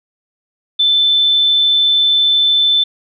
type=tone; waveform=sine; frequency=3527 Hz; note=A7; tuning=3 cents sharp; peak=-9 dBFS; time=0.79-2.84 s; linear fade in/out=10 ms; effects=none